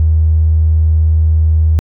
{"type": "tone", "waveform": "triangle", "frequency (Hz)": 79.2, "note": "D#2", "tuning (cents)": 31, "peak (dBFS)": -3, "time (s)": [0, 1.79], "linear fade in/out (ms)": 0, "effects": ["tanh soft clip ceiling -5 dBFS"]}